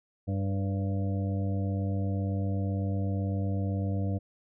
harmonic tone with a mistuned harmonic, 98 Hz, G2, in tune, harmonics 1 / 2 / 3 / 5 / 6 / 7, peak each -28 / -34 / -38 / -42 / -44 / -45 dBFS, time 0.27-4.19 s, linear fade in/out 20 ms, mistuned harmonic 6, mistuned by -30 cents, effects none

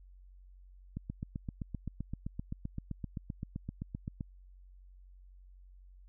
click train, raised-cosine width 5 ms, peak -25 dBFS, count 26, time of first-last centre 0.97-4.208 s, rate 7.72 Hz, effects added 46 Hz sine -53 dBFS peak until 6.08 s

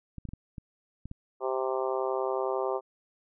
clicks, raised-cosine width 5 ms, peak -27 dBFS, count 7, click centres 0.183 / 0.253 / 0.289 / 0.335 / 0.582 / 1.056 / 1.114 s
harmonic tone, 130.81 Hz, C3, in tune, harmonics 3 / 4 / 5 / 6 / 7 / 8 / 9, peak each -31 / -33 / -35 / -37 / -38 / -39 / -40 dBFS, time 1.4-2.81 s, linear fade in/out 50 ms
effects none

